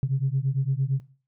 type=beating tone pair; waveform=sine; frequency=130.81 / 139.61 Hz; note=C3 / C#3; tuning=0 / +13 cents; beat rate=8.8 Hz; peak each=-24 dBFS; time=0.03-1 s; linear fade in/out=0 ms; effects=noise-tail reverb RT60 0.4 s tail -17 dB re dry + tanh soft clip ceiling -15 dBFS